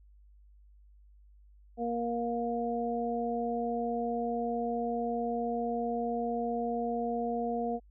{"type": "harmonic tone", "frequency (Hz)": 235.4, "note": "A#3", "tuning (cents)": 17, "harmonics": [1, 2, 3], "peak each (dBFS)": [-34, -34, -34], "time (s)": [1.77, 7.8], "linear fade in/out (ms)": 50, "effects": ["added 50 Hz sine -55 dBFS peak until 7.9 s"]}